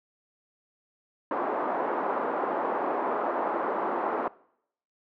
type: band-pass noise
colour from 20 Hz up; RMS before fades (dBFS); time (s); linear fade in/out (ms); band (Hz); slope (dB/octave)
white; -29; 1.31-4.28; 2; 280 to 1100; 24
effects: noise-tail reverb RT60 0.7 s tail -22 dB re dry